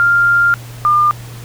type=tone pair in turn; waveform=sine; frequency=1396.9 / 1202.3 Hz; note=F6 / D6; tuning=0 / +40 cents; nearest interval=minor third; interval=260 cents; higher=first; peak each=-8 dBFS; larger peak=neither; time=0-0.54 / 0.85-1.11 s; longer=first; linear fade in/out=0 ms; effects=added 119 Hz sine -29 dBFS peak until 1.44 s + pink hiss -37 dBFS RMS until 1.44 s